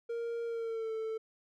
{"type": "tone with pitch glide", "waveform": "triangle", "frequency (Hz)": [466.2, 442.8], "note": ["A#4", "A4"], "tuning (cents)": [0, 11], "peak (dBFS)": -32, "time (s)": [0.09, 1.18], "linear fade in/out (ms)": 10, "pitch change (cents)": -89, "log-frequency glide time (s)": [0.45, 0.93], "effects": []}